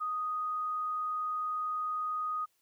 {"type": "tone", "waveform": "sine", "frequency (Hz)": 1244.5, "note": "D#6", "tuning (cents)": 0, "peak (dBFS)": -31, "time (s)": [0, 2.46], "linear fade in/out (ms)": 20, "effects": ["white hiss -74 dBFS RMS until 2.61 s"]}